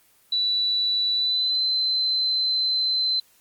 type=tone with pitch glide; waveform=sine; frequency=3954 to 4068 Hz; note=B7 to C8; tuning=+1 to -50 cents; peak=-20 dBFS; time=0.32-3.2 s; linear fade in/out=5 ms; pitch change=+49 cents; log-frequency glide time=1.14-1.61 s; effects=white hiss -59 dBFS RMS until 3.4 s + Opus 24 kbps

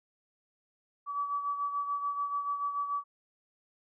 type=beating tone pair; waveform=sine; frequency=1145 / 1151.9 Hz; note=D6 / D6; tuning=-44 / -34 cents; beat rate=6.9 Hz; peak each=-31 / -39 dBFS; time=1.06-3.04 s; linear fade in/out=50 ms; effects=none

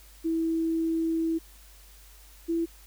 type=tone pair in turn; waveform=sine; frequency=326.6 / 333.1 Hz; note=E4 / E4; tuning=-16 / +18 cents; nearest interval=unison; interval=34 cents; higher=second; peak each=-24 dBFS; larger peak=neither; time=0.24-1.39 / 2.48-2.66 s; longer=first; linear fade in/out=20 ms; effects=added 50 Hz sine -51 dBFS peak until 2.86 s + white hiss -55 dBFS RMS until 2.86 s

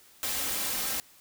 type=noise with comb filter; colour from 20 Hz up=white; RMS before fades=-31 dBFS; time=0.23-1 s; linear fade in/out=0 ms; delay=3.8 ms; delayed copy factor=+0.55; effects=white hiss -57 dBFS RMS until 1.2 s

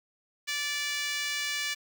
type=tone with high-pass filter; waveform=5% pulse; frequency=582 Hz; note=D5; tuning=16 cents flat; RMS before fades=-32 dBFS; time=0.47-1.75 s; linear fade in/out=20 ms; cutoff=1900 Hz; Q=2.2; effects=9-bit

